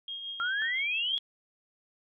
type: tone with tremolo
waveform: sine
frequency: 3246 Hz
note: G#7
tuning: 40 cents flat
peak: -34 dBFS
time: 0.08-1.19 s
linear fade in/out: 2 ms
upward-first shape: triangle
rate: 5.9 Hz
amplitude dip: 45%
type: exponential sweep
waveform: sine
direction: up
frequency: 1356 to 3397 Hz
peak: -28 dBFS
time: 0.4-1.18 s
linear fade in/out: 0 ms
type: tone with exponential decay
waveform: sine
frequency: 1535 Hz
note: G6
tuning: 37 cents flat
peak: -32 dBFS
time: 0.62-0.85 s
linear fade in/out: 0 ms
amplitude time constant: 48 ms
effects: none